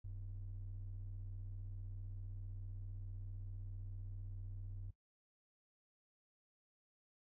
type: ring-modulated tone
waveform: triangle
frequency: 67.7 Hz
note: C#2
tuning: 40 cents flat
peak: -38 dBFS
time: 0.04-4.91 s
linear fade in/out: 10 ms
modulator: 30 Hz
effects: noise-tail reverb RT60 0.1 s tail -18 dB re dry + tanh soft clip ceiling -39 dBFS